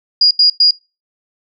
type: tone bursts at uneven times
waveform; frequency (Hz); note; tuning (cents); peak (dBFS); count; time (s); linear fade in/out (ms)
sine; 4866; D#8; -39; -6; 3; 0.21-0.31 / 0.39-0.5 / 0.6-0.71; 5
effects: noise-tail reverb RT60 0.3 s tail -25 dB re dry